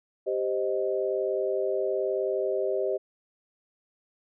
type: chord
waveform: sine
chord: C minor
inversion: second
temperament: equal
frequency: 392 / 523.3 / 622.3 Hz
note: G4 / C5 / Eb5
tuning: 0 / 0 / 0 cents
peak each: -28 / -30 / -30 dBFS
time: 0.26-2.98 s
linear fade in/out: 20 ms
effects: none